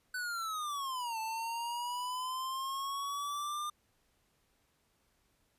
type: linear two-way sweep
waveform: square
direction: down then up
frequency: 1511 to 880 to 1207 Hz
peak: -36 dBFS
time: 0.14-3.7 s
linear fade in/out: 5 ms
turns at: 1.19 s
effects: pink hiss -74 dBFS RMS until 5.58 s + resampled to 32000 Hz